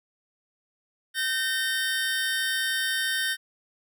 25% pulse tone pair together, 1543 / 1829.2 Hz, G6 / A#6, -28 / -33 cents, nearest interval minor third, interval 295 cents, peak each -24 dBFS, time 1.14-3.37 s, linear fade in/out 50 ms, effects none

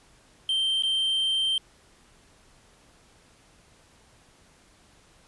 triangle tone with dropouts, 3136 Hz, G7, in tune, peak -21 dBFS, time 0.49-1.58 s, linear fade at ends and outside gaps 2 ms, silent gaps 0.824-0.834 s, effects pink hiss -58 dBFS RMS until 5.27 s + resampled to 24000 Hz

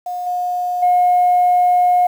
sine tone with level steps, 718 Hz, F5, 48 cents sharp, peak -21 / -17 / -9 dBFS, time 0.06-2.07 s, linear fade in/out 5 ms, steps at 0.26 / 0.82 s, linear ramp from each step 10 ms, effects tanh soft clip ceiling -6 dBFS + 7-bit

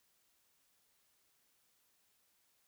silence, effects white hiss -75 dBFS RMS until 2.67 s

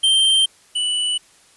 square tone pair in turn, 3141 / 2965 Hz, G7 / F#7, +3 / +3 cents, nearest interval minor second, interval 100 cents, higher first, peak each -13 / -19 dBFS, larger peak first, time 0.03-0.46 / 0.75-1.18 s, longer neither, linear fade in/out 10 ms, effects white hiss -52 dBFS RMS until 1.56 s + resampled to 24000 Hz

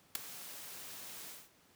white noise with ADSR envelope, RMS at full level -31 dBFS, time 0.15-1.5 s, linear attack 3 ms, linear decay 8 ms, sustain -17 dB, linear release 210 ms, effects pink hiss -66 dBFS RMS until 1.75 s + high-pass 100 Hz 12 dB/octave

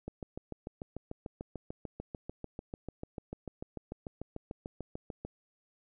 click train, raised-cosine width 2 ms, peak -26 dBFS, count 36, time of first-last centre 0.08-5.25 s, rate 6.77 Hz, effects none

